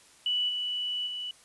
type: tone with level steps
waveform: sine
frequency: 2960 Hz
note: F#7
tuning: in tune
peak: -25 / -29 / -33 dBFS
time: 0.26-1.31 s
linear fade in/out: 2 ms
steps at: 0.48 / 1.06 s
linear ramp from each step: 20 ms
effects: white hiss -57 dBFS RMS until 1.44 s + resampled to 24000 Hz